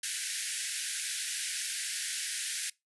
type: band-pass noise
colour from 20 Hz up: white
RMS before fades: -36 dBFS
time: 0.03-2.7 s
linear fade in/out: 5 ms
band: 1500 to 11000 Hz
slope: 96 dB/octave
effects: noise-tail reverb RT60 0.2 s tail -23 dB re dry